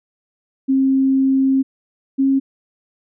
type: tone pair in turn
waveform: sine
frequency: 267.4 / 270.4 Hz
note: C4 / C#4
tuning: +38 / -43 cents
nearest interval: unison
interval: 19 cents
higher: second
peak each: -12 dBFS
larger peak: neither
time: 0.68-1.63 / 2.18-2.4 s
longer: first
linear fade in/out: 20 ms
effects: none